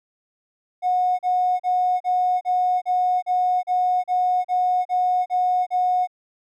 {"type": "tone bursts", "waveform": "triangle", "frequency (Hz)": 728, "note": "F#5", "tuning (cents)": -28, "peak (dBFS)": -13, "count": 13, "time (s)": [0.82, 6.074], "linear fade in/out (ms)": 50, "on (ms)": 370, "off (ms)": 37, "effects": ["tanh soft clip ceiling -15 dBFS"]}